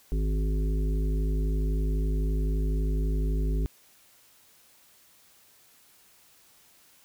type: harmonic tone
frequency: 51.91 Hz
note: G#1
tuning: in tune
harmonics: 1 / 3 / 5 / 7 / 8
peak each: -24 / -34 / -38 / -41 / -42 dBFS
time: 0.12-3.66 s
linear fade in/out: 0 ms
effects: white hiss -59 dBFS RMS until 7.04 s